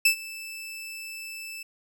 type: tone with ADSR envelope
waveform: sawtooth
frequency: 2637 Hz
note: E7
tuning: in tune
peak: -12 dBFS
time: 0.05-1.63 s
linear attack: 6 ms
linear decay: 94 ms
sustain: -21 dB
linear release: 7 ms
effects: none